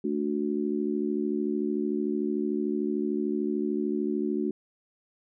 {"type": "harmonic tone", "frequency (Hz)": 73.42, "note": "D2", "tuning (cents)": 0, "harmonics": [3, 4, 5], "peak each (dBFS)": [-30, -30, -30], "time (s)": [0.04, 4.51], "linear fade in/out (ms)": 5, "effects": []}